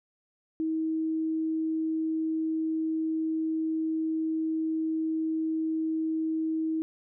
sine tone, 319 Hz, D#4, 43 cents sharp, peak -26 dBFS, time 0.6-6.82 s, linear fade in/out 0 ms, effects none

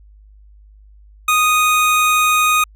25% pulse tone, 1242 Hz, D#6, 3 cents flat, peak -8 dBFS, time 1.28-2.64 s, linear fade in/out 5 ms, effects added 51 Hz sine -42 dBFS peak until 2.75 s

